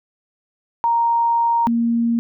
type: tone pair in turn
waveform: sine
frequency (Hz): 932.3 / 233.1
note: A#5 / A#3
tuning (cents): 0 / 0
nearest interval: 2 octaves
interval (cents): 2400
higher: first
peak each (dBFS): -14 / -15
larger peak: first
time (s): 0.84-1.67 / 1.67-2.19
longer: first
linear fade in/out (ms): 0
effects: none